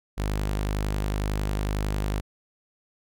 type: tone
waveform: sawtooth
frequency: 51 Hz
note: G#1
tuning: 31 cents flat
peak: -21 dBFS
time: 0.17-2.21 s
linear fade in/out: 20 ms
effects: none